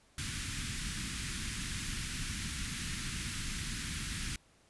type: band-stop noise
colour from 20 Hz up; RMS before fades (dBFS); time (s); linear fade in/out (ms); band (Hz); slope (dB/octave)
pink; -38; 0.18-4.36; 2; 250 to 1500; 24
effects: pink hiss -66 dBFS RMS until 4.69 s + resampled to 24000 Hz